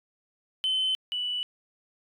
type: tone pair in turn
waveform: sine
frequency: 3057 / 2963 Hz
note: G7 / F#7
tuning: -44 / +2 cents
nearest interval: minor second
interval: 54 cents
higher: first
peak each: -22 / -27 dBFS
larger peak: first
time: 0.64-0.95 / 1.12-1.43 s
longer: neither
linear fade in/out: 0 ms
effects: tanh soft clip ceiling -21 dBFS